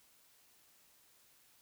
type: silence
effects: white hiss -67 dBFS RMS until 1.61 s